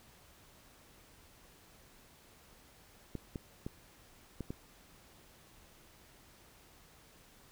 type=clicks; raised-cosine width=3 ms; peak=-26 dBFS; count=5; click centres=3.153 / 3.358 / 3.665 / 4.407 / 4.505 s; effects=pink hiss -61 dBFS RMS until 7.51 s